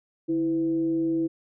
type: tone with frequency modulation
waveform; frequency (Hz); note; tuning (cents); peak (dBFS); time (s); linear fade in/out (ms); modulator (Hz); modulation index
sine; 327.6; E4; -11; -22; 0.28-1.28; 20; 179; 0.3
effects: none